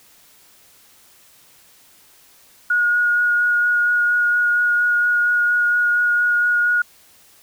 sine tone with vibrato, 1443 Hz, F#6, 44 cents flat, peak -14 dBFS, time 2.7-6.82 s, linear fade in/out 5 ms, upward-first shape sine, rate 4.3 Hz, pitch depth 11 cents each way, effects white hiss -51 dBFS RMS until 7.42 s

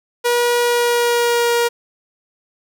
sawtooth tone with pitch glide, 481 to 473.3 Hz, B4 to A#4, -46 to +26 cents, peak -10 dBFS, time 0.24-1.69 s, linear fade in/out 20 ms, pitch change -28 cents, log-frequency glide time 0.61-1.5 s, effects 8-bit

